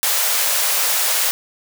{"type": "high-pass noise", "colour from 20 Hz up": "white", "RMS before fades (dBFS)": -18, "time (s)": [0.03, 1.31], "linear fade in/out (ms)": 0, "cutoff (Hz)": 470, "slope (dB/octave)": 96, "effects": []}